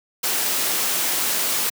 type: noise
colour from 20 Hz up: white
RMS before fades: -22 dBFS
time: 0.23-1.7 s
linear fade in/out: 10 ms
effects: high-pass 200 Hz 12 dB/octave